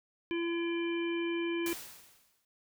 harmonic tone, 339 Hz, E4, 49 cents sharp, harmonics 1 / 3 / 5 / 7 / 9, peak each -31 / -46 / -46 / -41 / -46 dBFS, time 0.31-1.73 s, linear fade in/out 0 ms
white noise with exponential decay, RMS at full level -38 dBFS, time 1.66-2.45 s, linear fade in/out 2 ms, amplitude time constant 170 ms
effects none

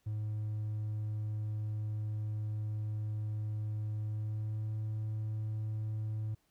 triangle tone with pitch glide, 106.8 to 108.23 Hz, G#2 to A2, +49 to -28 cents, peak -31 dBFS, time 0.06-6.35 s, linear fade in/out 10 ms, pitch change +23 cents, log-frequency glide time 4.04-4.72 s, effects tanh soft clip ceiling -28 dBFS + pink hiss -75 dBFS RMS until 6.5 s

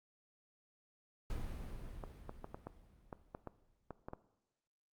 brown noise with exponential decay, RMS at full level -40 dBFS, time 1.3-4.06 s, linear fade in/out 2 ms, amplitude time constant 600 ms
clicks, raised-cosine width 1 ms, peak -30 dBFS, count 11, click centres 2.038 / 2.294 / 2.444 / 2.545 / 2.67 / 3.128 / 3.349 / 3.473 / 3.907 / 4.085 / 4.134 s
effects noise-tail reverb RT60 0.9 s tail -17 dB re dry + Opus 48 kbps

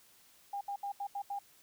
sine tone bursts at uneven times, 804 Hz, G5, 44 cents sharp, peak -35 dBFS, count 6, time 0.53-0.61 / 0.68-0.76 / 0.83-0.92 / 1-1.07 / 1.15-1.22 / 1.3-1.39 s, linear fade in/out 5 ms, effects white hiss -63 dBFS RMS until 1.62 s

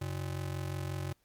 square ring-modulated tone, 115.8 Hz, A#2, 11 cents flat, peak -32 dBFS, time 0.01-1.13 s, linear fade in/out 5 ms, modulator 22.8 Hz, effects pink hiss -73 dBFS RMS until 1.24 s + MP3 96 kbps

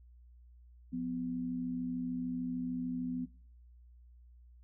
sine tone pair together, 177.8 / 251.2 Hz, F3 / B3, +31 / +30 cents, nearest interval tritone, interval 599 cents, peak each -40 / -35 dBFS, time 0.92-3.26 s, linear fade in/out 20 ms, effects noise-tail reverb RT60 0.5 s tail -19 dB re dry + added 60 Hz sine -55 dBFS peak until 4.63 s

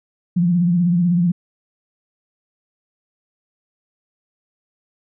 sine tone with vibrato, 174.61 Hz, F3, in tune, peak -13 dBFS, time 0.36-1.32 s, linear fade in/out 10 ms, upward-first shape sine, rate 16 Hz, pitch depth 68 cents each way, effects none

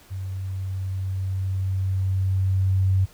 sine tone with level ramp, 95 Hz, F#2, 46 cents sharp, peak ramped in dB -28 to -16 dBFS, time 0.1-3.06 s, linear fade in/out 20 ms, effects pink hiss -52 dBFS RMS until 3.13 s

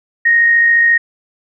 sine tone with amplitude modulation, 1864.7 Hz, A#6, in tune, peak -6 dBFS, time 0.25-0.98 s, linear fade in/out 10 ms, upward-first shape sine, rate 54.3 Hz, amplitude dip 30%, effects none

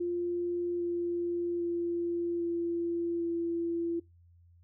sine tone with pitch steps, 349.2 / 346.4 / 343.6 / 340.8 / 338.1 Hz, F4 / F4 / F4 / F4 / E4, 0 / -14 / -28 / -42 / +44 cents, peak -29 dBFS, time 0-4 s, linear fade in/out 10 ms, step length 800 ms, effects noise-tail reverb RT60 0.2 s tail -22 dB re dry + added 86 Hz sine -57 dBFS peak until 4.63 s

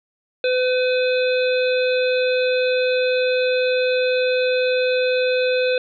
harmonic tone, 506 Hz, B4, 42 cents sharp, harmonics 1 / 3 / 5 / 7 / 8, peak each -17 / -28 / -26 / -31 / -32 dBFS, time 0.44-5.78 s, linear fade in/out 2 ms, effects none

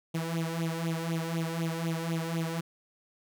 sawtooth tone with flanger, 164.81 Hz, E3, in tune, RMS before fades -32 dBFS, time 0.14-2.61 s, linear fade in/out 10 ms, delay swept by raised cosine 0.29 to 2.19 ms, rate 4 Hz, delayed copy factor +0.85, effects none

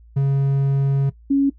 triangle / sine tone pair in turn, 137.9 / 277.1 Hz, C#3 / C#4, -9 / -1 cents, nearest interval octave, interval 1208 cents, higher second, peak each -13 dBFS, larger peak neither, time 0.16-1.1 / 1.3-1.5 s, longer first, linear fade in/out 10 ms, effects noise-tail reverb RT60 0.1 s tail -18 dB re dry + added 57 Hz sine -44 dBFS peak until 1.58 s

